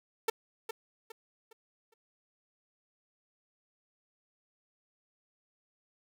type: tone with echo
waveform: sawtooth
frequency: 447.8 Hz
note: A4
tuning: 30 cents sharp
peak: -22 dBFS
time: 0.28-0.3 s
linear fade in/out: 5 ms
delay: 410 ms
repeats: 4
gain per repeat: -9 dB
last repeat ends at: 1.94 s
effects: none